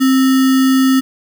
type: tone with sample-and-hold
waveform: sine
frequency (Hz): 263.7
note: C4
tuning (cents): +14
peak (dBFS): -8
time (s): 0-1.01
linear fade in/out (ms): 20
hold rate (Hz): 1575
effects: none